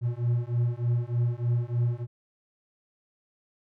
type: beating tone pair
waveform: triangle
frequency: 118.3 / 121.6 Hz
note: A#2 / B2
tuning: +26 / -26 cents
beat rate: 3.3 Hz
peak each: -25 dBFS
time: 0.01-2.07 s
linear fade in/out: 50 ms
effects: none